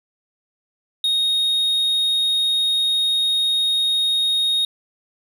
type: tone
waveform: triangle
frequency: 3729 Hz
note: A#7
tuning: in tune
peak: -15 dBFS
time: 1.04-4.65 s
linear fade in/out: 2 ms
effects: none